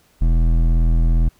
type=tone with hard clipping; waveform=triangle; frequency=41.2 Hz; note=E1; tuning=in tune; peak=-14 dBFS; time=0.21-1.29 s; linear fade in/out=10 ms; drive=15 dB; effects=pink hiss -57 dBFS RMS until 1.39 s